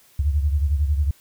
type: beating tone pair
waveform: sine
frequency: 71.4 / 82.4 Hz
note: D2 / E2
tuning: -48 / 0 cents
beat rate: 11 Hz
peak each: -18 / -25 dBFS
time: 0.19-1.11 s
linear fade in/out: 5 ms
effects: white hiss -55 dBFS RMS until 1.2 s